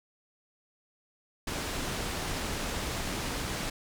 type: low-pass noise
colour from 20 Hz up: pink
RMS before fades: -34 dBFS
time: 1.47-3.7 s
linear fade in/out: 5 ms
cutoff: 9200 Hz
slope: 12 dB/octave
effects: none